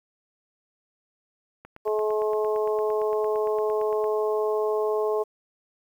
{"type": "click train", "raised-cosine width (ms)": 0.5, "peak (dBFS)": -28, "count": 22, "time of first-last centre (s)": [1.65, 4.042], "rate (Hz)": 8.78}
{"type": "harmonic tone", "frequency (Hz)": 214, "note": "A3", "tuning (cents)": -48, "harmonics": [2, 3, 4, 5], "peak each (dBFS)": [-23, -30, -34, -34], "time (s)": [1.85, 5.24], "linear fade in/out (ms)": 20}
{"effects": ["9-bit"]}